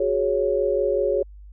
sine chord, F# suspended second, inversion none, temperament equal, 370 / 415.3 / 554.4 Hz, F#4 / G#4 / C#5, 0 / 0 / 0 cents, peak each -25 / -23 / -22 dBFS, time 0-1.23 s, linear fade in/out 5 ms, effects added 50 Hz sine -40 dBFS peak until 1.52 s

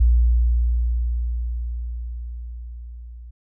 sine tone with level ramp, 59.1 Hz, A#1, 24 cents sharp, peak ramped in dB -11 to -36 dBFS, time 0-3.31 s, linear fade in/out 10 ms, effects none

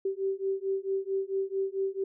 sine beating tone pair, 385.4 / 389.9 Hz, G4 / G4, -29 / -9 cents, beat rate 4.5 Hz, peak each -31 dBFS, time 0.05-2.04 s, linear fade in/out 5 ms, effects none

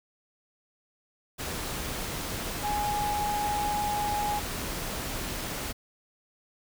sine tone in noise, 830.6 Hz, G#5, in tune, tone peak -27 dBFS, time 2.63-4.4 s, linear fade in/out 20 ms, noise pink, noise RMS -34 dBFS, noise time 1.38-5.73 s, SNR +4 dB, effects none

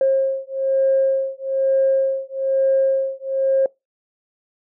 sine beating tone pair, 536 / 537.1 Hz, C5 / C5, +42 / +45 cents, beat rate 1.1 Hz, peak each -18 / -18 dBFS, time 0.01-3.66 s, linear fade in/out 2 ms, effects noise-tail reverb RT60 0.2 s tail -24 dB re dry + tanh soft clip ceiling -8 dBFS

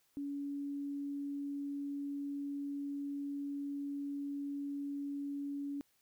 sine tone, 283.1 Hz, C#4, 37 cents sharp, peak -37 dBFS, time 0.17-5.81 s, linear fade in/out 0 ms, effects white hiss -74 dBFS RMS until 6.01 s

